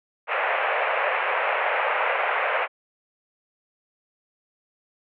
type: band-pass noise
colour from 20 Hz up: pink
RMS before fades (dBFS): -24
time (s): 0.27-2.68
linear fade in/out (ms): 50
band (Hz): 500 to 2600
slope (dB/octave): 48
effects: none

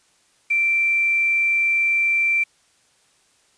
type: tone with quantisation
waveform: sine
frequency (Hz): 2349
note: D7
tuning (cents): 0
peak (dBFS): -16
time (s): 0.5-2.44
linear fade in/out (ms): 10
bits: 7
effects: white hiss -60 dBFS RMS until 3.57 s + resampled to 22050 Hz

